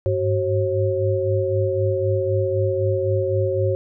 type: tone cluster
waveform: sine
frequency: 100.1 / 104 / 376.8 / 540 Hz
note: G2 / G#2 / F#4 / C#5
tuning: +37 / +3 / +32 / -45 cents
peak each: -23 / -27 / -23 / -22 dBFS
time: 0.06-3.75 s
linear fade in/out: 0 ms
effects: none